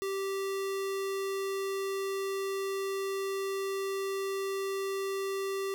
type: tone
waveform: square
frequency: 390 Hz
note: G4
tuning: 9 cents flat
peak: -32 dBFS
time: 0.02-5.74 s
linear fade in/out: 0 ms
effects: none